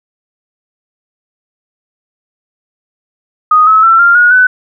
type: tone with pitch steps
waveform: sine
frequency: 1244.5 / 1292.1 / 1341.5 / 1392.9 / 1446.2 / 1501.5 Hz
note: D#6 / E6 / E6 / F6 / F#6 / F#6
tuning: 0 / -35 / +30 / -5 / -40 / +25 cents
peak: -3 dBFS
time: 3.51-4.47 s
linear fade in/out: 5 ms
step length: 160 ms
effects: none